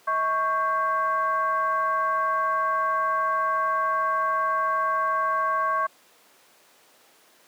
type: tone with frequency modulation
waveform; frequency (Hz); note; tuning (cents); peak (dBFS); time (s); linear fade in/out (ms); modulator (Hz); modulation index
sine; 1108.7; C#6; 0; -21; 0.07-5.87; 10; 469; 0.73
effects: pink hiss -56 dBFS RMS until 7.47 s + high-pass 400 Hz 12 dB/octave